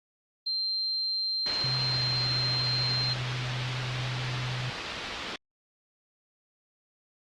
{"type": "tone", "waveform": "sine", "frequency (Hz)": 4151, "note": "C8", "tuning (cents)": -15, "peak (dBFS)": -27, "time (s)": [0.46, 3.14], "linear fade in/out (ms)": 10}
{"type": "low-pass noise", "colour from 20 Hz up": "white", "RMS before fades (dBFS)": -37, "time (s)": [1.46, 5.36], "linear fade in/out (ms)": 2, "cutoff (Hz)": 4100, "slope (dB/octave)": 24}
{"type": "tone with pitch glide", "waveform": "sine", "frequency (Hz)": [130.1, 125.6], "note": ["C3", "B2"], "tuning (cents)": [-9, 30], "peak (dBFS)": -31, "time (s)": [1.64, 4.7], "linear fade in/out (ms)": 2, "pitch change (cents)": -61, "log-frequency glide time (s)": [1.81, 2.05]}
{"effects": ["Opus 32 kbps"]}